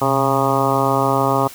harmonic tone with a mistuned harmonic, 136.4 Hz, C#3, 28 cents flat, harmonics 1 / 2 / 3 / 4 / 5 / 6 / 7 / 8 / 9, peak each -23 / -23 / -23 / -23 / -23 / -23 / -23 / -23 / -23 dBFS, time 0.01-1.48 s, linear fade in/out 10 ms, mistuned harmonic 1, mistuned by -94 cents, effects white hiss -38 dBFS RMS until 1.54 s

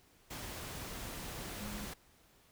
sine tone in noise, 207.7 Hz, G#3, in tune, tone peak -44 dBFS, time 1.6-1.86 s, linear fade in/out 10 ms, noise pink, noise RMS -44 dBFS, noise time 0.3-1.94 s, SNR -3 dB, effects pink hiss -66 dBFS RMS until 2.51 s

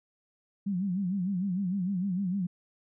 sine tone with vibrato, 188.5 Hz, F#3, 32 cents sharp, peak -27 dBFS, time 0.66-2.47 s, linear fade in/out 10 ms, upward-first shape sine, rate 6.6 Hz, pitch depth 130 cents each way, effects none

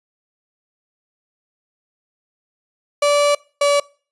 35% pulse tone pair in turn, 580 / 573.3 Hz, D5 / D5, -22 / -42 cents, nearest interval unison, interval 20 cents, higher first, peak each -11 dBFS, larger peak neither, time 3.02-3.35 / 3.61-3.8 s, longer first, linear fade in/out 5 ms, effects noise-tail reverb RT60 0.4 s tail -24 dB re dry + resampled to 24000 Hz

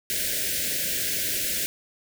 white band-stop noise, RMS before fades -27 dBFS, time 0.1-1.66 s, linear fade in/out 0 ms, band 650 to 1500 Hz, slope 96 dB/octave, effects none

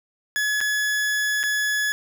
40% pulse tone with dropouts, 1700 Hz, G#6, 40 cents sharp, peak -20 dBFS, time 0.36-1.92 s, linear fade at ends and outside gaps 0 ms, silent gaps 0.605-0.612 / 1.431-1.437 s, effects none

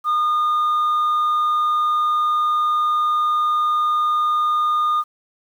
sine tone, 1220 Hz, D#6, 34 cents flat, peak -13 dBFS, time 0.04-5.04 s, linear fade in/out 50 ms, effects tanh soft clip ceiling -15 dBFS + 8-bit

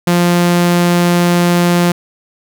sawtooth tone, 174.61 Hz, F3, in tune, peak -5 dBFS, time 0.07-1.92 s, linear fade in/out 5 ms, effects none

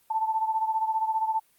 sine beating tone pair, 880 / 895 Hz, A5 / A5, 0 / +29 cents, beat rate 15 Hz, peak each -25 / -30 dBFS, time 0.1-1.4 s, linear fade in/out 10 ms, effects white hiss -64 dBFS RMS until 1.58 s + Opus 32 kbps

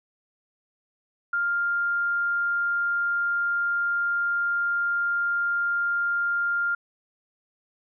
sine tone, 1400 Hz, F6, 4 cents sharp, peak -22 dBFS, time 1.33-6.75 s, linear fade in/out 5 ms, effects none

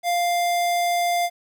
square tone, 698.5 Hz, F5, in tune, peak -20 dBFS, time 0.03-1.3 s, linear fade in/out 50 ms, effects 10-bit

